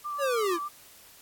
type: tone with vibrato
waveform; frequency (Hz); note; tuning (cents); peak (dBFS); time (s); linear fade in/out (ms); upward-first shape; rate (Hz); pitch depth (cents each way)
sine; 1174.7; D6; 0; -31; 0.04-0.69; 20; triangle; 6.6; 31
type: linear sweep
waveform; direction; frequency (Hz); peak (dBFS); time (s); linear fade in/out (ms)
square; down; 582 to 319.6; -26; 0.18-0.59; 50
effects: white hiss -53 dBFS RMS until 1.21 s + AAC 64 kbps